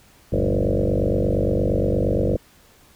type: tone with frequency modulation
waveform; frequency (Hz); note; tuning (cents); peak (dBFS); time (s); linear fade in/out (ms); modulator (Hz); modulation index
sine; 207.7; G#3; 0; -17; 0.32-2.37; 10; 48.6; 7.5
effects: pink hiss -53 dBFS RMS until 2.95 s